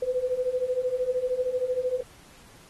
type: beating tone pair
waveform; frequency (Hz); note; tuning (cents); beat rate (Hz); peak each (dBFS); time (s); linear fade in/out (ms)
sine; 495.9 / 508.9; B4 / C5; +7 / -48; 13; -29 / -26; 0.02-2.01; 5
effects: pink hiss -53 dBFS RMS until 2.69 s + AAC 32 kbps